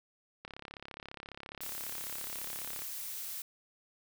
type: click train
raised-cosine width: 0.3 ms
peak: -28 dBFS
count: 83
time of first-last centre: 0.45-2.82 s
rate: 34.6 Hz
type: noise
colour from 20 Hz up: blue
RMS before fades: -41 dBFS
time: 1.61-3.42 s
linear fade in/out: 2 ms
effects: none